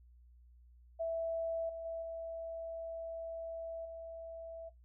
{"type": "tone with level steps", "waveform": "sine", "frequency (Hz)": 659.3, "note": "E5", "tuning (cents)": 0, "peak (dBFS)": [-33, -40, -37, -39, -43], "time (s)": [0.99, 4.7], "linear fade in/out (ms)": 20, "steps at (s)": [1.69, 1.85, 2.02, 3.85], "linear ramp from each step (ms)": 5, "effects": ["noise-tail reverb RT60 0.2 s tail -24 dB re dry", "added 60 Hz sine -58 dBFS peak until 4.84 s"]}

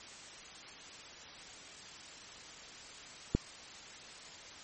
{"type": "click", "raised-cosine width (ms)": 3, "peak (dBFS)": -14, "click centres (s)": 3.35, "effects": ["white hiss -50 dBFS RMS until 4.63 s", "MP3 32 kbps"]}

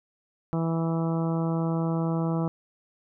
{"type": "harmonic tone", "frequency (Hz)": 164.4, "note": "E3", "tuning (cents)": -4, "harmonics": [1, 2, 3, 4, 5, 6, 7, 8], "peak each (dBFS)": [-25, -31, -35, -37, -39, -41, -42, -43], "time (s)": [0.53, 2.48], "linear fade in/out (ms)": 0, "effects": []}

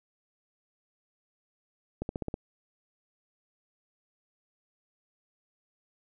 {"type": "accelerating click train", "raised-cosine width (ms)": 2, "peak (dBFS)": -19, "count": 6, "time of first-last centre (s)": [2.02, 2.341], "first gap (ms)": 71, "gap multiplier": 0.95, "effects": []}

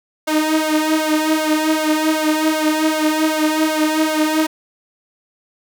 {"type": "tone with flanger", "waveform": "sawtooth", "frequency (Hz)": 311.1, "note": "D#4", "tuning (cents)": 0, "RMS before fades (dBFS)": -17, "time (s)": [0.27, 4.47], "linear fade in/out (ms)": 10, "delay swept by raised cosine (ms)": [1.8, 4.4], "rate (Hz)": 2.6, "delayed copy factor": 0.8, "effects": []}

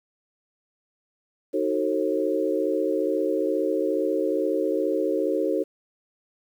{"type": "chord", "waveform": "sine", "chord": "D# diminished seventh", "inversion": "none", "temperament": "just", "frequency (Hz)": [311.1, 373.4, 448, 537.6], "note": ["D#4", "F#4", "A4", "C5"], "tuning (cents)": [0, 16, 31, 47], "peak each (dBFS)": -27, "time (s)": [1.53, 5.64], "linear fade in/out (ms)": 20, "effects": ["9-bit"]}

